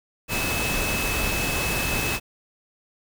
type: tone in noise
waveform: sine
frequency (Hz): 2593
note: E7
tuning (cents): -29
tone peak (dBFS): -28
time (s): 0.28-2.2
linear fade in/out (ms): 50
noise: pink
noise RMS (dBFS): -26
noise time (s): 0.28-2.2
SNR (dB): -5
effects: none